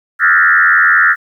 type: tone with frequency modulation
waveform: sine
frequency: 1597 Hz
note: G6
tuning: 32 cents sharp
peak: -6 dBFS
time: 0.19-1.16 s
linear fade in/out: 50 ms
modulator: 85.1 Hz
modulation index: 3.3
effects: 8-bit